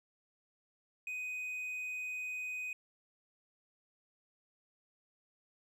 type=tone; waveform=triangle; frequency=2500 Hz; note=D#7; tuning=8 cents sharp; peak=-36 dBFS; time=1.07-2.73 s; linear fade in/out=2 ms; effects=none